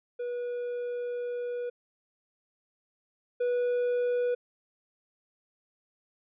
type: tone pair in turn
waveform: triangle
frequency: 485.9 / 489 Hz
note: B4 / B4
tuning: -28 / -17 cents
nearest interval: unison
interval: 11 cents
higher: second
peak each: -29 / -23 dBFS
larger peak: second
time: 0.19-1.7 / 3.4-4.35 s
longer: first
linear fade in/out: 10 ms
effects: resampled to 8000 Hz